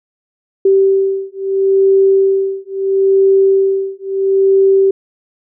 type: beating tone pair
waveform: sine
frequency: 387.8 / 388.55 Hz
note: G4 / G4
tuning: -19 / -15 cents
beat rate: 0.75 Hz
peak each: -12 dBFS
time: 0.65-4.91 s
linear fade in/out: 5 ms
effects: none